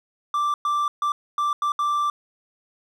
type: tone bursts at uneven times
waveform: triangle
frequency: 1174.7 Hz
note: D6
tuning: in tune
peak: -18 dBFS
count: 6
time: 0.34-0.54 / 0.65-0.88 / 1.02-1.12 / 1.38-1.53 / 1.62-1.72 / 1.79-2.1 s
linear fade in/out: 2 ms
effects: none